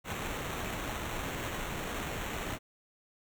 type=noise with sample-and-hold; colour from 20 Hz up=pink; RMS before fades=-37 dBFS; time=0.04-2.59 s; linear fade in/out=50 ms; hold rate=4900 Hz; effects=none